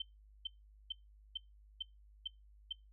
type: tone bursts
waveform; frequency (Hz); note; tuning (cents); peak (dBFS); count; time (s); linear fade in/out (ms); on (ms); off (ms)
sine; 3100; G7; -20; -36; 7; 0-2.727; 5; 21; 430
effects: noise-tail reverb RT60 0.2 s tail -21 dB re dry + added 51 Hz sine -59 dBFS peak until 2.92 s